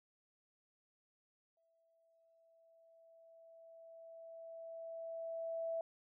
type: tone with exponential growth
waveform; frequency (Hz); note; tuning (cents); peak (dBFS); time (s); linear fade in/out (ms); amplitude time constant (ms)
sine; 659.3; E5; 0; -36; 1.57-5.81; 2; 920
effects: none